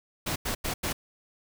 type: noise bursts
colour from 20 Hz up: pink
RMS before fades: -30 dBFS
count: 4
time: 0.26-0.93 s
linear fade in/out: 10 ms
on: 100 ms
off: 90 ms
effects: none